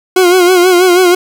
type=tone with vibrato; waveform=40% pulse; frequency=361.2 Hz; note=F#4; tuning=42 cents flat; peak=-4 dBFS; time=0.16-1.15 s; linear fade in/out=5 ms; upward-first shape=sine; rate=6.2 Hz; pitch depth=64 cents each way; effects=7-bit

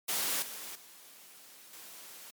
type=noise with level steps; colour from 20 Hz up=white; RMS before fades=-32 / -43 / -54 / -49 dBFS; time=0.08-2.31 s; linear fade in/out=10 ms; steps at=0.42 / 0.75 / 1.73 s; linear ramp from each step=5 ms; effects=high-pass 200 Hz 12 dB/octave + MP3 96 kbps

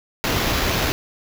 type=noise with sample-and-hold; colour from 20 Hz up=pink; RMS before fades=-21 dBFS; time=0.24-0.92 s; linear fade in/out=0 ms; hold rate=8820 Hz; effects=none

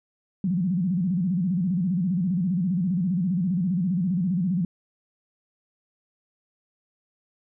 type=tone with vibrato; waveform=sine; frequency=180.3 Hz; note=F#3; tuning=45 cents flat; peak=-21 dBFS; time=0.44-4.65 s; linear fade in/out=2 ms; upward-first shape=square; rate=15 Hz; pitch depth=130 cents each way; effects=none

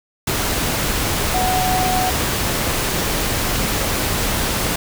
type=tone in noise; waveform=sine; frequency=740 Hz; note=F#5; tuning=in tune; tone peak=-18 dBFS; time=1.34-2.1 s; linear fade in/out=5 ms; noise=pink; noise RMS=-20 dBFS; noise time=0.27-4.76 s; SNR=-1 dB; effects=none

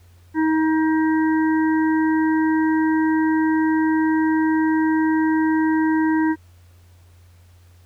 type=harmonic tone; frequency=316.1 Hz; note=D#4; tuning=27 cents sharp; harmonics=1 / 3 / 5 / 6; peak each=-16 / -26 / -30 / -32 dBFS; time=0.34-6.36 s; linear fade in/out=50 ms; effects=added 88 Hz sine -47 dBFS peak until 7.85 s + pink hiss -59 dBFS RMS until 7.85 s

